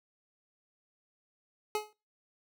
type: tone with exponential decay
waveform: 25% pulse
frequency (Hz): 424.1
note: G#4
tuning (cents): +36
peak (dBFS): -23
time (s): 1.75-1.93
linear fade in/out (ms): 1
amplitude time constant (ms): 39
effects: noise-tail reverb RT60 0.3 s tail -21 dB re dry